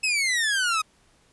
sawtooth exponential sweep, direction down, 2626 to 1244.5 Hz, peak -18 dBFS, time 0.03-0.82 s, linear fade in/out 10 ms, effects pink hiss -61 dBFS RMS until 1.32 s + resampled to 24000 Hz

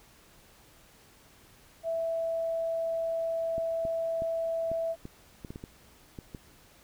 sine tone, 659.3 Hz, E5, in tune, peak -28 dBFS, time 1.83-4.96 s, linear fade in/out 50 ms
clicks, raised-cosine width 3 ms, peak -27 dBFS, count 11, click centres 3.581 / 3.852 / 4.221 / 4.716 / 5.054 / 5.448 / 5.505 / 5.559 / 5.639 / 6.188 / 6.348 s
effects pink hiss -58 dBFS RMS until 6.83 s

